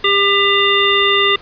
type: harmonic tone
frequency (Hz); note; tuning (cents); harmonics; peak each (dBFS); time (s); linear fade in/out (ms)
399.1; G4; +31; 1 / 3 / 5 / 7 / 9; -17 / -17 / -17 / -17 / -17; 0.04-1.36; 5
effects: pink hiss -40 dBFS RMS until 1.41 s + resampled to 11025 Hz